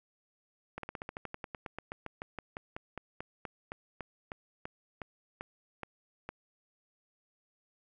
slowing click train, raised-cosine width 0.5 ms, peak -24 dBFS, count 30, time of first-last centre 0.78-6.29 s, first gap 53 ms, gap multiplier 1.08, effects none

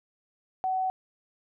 sine tone, 752 Hz, F#5, 28 cents sharp, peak -25 dBFS, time 0.64-0.9 s, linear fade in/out 0 ms, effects none

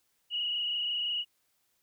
sine tone with frequency modulation, 2901 Hz, F#7, 35 cents flat, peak -29 dBFS, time 0.3-1.25 s, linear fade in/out 50 ms, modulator 25.9 Hz, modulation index 2.4, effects white hiss -74 dBFS RMS until 1.82 s

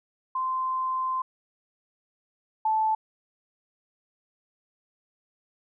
sine tone pair in turn, 1038 / 874.1 Hz, C6 / A5, -14 / -12 cents, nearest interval minor third, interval 298 cents, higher first, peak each -25 / -21 dBFS, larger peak second, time 0.35-1.22 / 2.65-2.95 s, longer first, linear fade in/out 5 ms, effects none

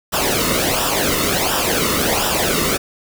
pink noise with flanger, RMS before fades -18 dBFS, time 0.12-2.78 s, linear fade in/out 20 ms, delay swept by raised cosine 0.46 to 1.26 ms, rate 1.4 Hz, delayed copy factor -0.7, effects none

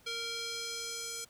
square tone with band-pass filter sweep, 463.4 Hz, A#4, 10 cents flat, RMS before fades -39 dBFS, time 0.06-1.25 s, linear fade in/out 10 ms, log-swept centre 3700 to 7200 Hz, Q 1.5, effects pink hiss -63 dBFS RMS until 1.29 s

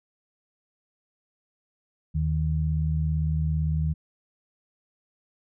sine tone pair together, 77.8 / 155.6 Hz, D#2 / D#3, 0 / 0 cents, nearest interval octave, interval 1200 cents, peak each -25 dBFS, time 2.14-3.94 s, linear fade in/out 20 ms, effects none

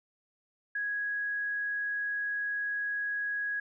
sine tone, 1661.2 Hz, G#6, in tune, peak -30 dBFS, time 0.75-3.6 s, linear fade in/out 5 ms, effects none

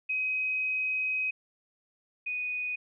sine tone pair in turn, 2526 / 2484 Hz, D#7 / D#7, +26 / -3 cents, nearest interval unison, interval 29 cents, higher first, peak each -27 / -30 dBFS, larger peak first, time 0.09-1.31 / 2.26-2.76 s, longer first, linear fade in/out 10 ms, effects none

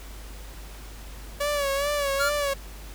sawtooth tone with vibrato, 568 Hz, C#5, 42 cents sharp, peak -20 dBFS, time 1.4-2.54 s, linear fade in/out 10 ms, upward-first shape sine, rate 2.4 Hz, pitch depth 63 cents each way
square tone, 1396.9 Hz, F6, in tune, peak -24 dBFS, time 2.19-2.3 s, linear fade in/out 20 ms
effects added 50 Hz sine -39 dBFS peak until 2.94 s + pink hiss -46 dBFS RMS until 2.94 s

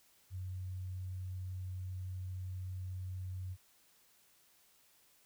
sine tone, 92.5 Hz, F#2, in tune, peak -39 dBFS, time 0.3-3.57 s, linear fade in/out 50 ms, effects white hiss -68 dBFS RMS until 5.25 s

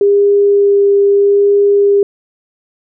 sine tone with vibrato, 402.7 Hz, G4, 47 cents sharp, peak -6 dBFS, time 0.01-2.03 s, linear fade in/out 2 ms, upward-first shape sine, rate 0.79 Hz, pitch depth 8 cents each way, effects none

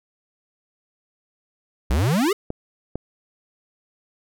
square exponential sweep, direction up, 55.3 to 436.7 Hz, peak -18 dBFS, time 1.9-2.33 s, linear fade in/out 5 ms
clicks, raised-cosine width 2 ms, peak -14 dBFS, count 2, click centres 2.504 / 2.956 s
effects none

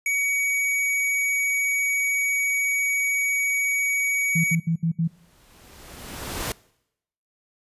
square tone, 2257 Hz, C#7, 31 cents sharp, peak -22 dBFS, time 0.06-4.55 s, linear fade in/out 2 ms
sine tone bursts, 165.3 Hz, E3, 5 cents sharp, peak -19 dBFS, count 5, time 4.35-5.078 s, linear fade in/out 10 ms, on 92 ms, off 67 ms
pink noise with exponential growth, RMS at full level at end -26 dBFS, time 5.04-6.52 s, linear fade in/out 2 ms, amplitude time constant 320 ms
effects noise-tail reverb RT60 0.8 s tail -23 dB re dry + resampled to 32000 Hz

